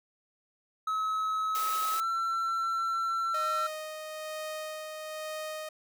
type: tone with pitch glide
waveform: triangle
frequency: 1286 to 1346.8 Hz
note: E6 to E6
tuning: -43 to +37 cents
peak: -26 dBFS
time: 0.87-3.67 s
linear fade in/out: 5 ms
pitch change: +80 cents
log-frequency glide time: 1.92-2.05 s
type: high-pass noise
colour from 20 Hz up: white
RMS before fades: -38 dBFS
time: 1.55-2 s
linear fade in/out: 0 ms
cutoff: 330 Hz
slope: 96 dB/octave
type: tone with tremolo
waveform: sawtooth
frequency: 621 Hz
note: D#5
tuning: 3 cents flat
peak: -31 dBFS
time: 3.34-5.69 s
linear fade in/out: 5 ms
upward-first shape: sine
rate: 1.1 Hz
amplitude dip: 35%
effects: none